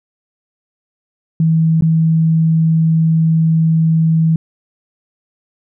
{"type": "tone with dropouts", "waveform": "sine", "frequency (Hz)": 161.6, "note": "E3", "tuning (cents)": -34, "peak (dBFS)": -9, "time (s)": [1.4, 4.36], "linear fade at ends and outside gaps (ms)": 2, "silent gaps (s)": [1.81, 1.822], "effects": []}